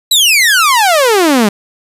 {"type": "exponential sweep", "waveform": "sawtooth", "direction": "down", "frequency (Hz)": [4037, 196], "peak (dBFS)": -3, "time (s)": [0.11, 1.49], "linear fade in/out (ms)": 5, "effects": ["resampled to 32000 Hz", "7-bit"]}